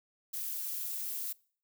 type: noise with amplitude modulation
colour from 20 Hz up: violet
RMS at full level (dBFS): -34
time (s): 0.33-1.33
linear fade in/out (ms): 10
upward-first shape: sine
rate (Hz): 223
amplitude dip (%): 75
effects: noise-tail reverb RT60 0.5 s tail -24 dB re dry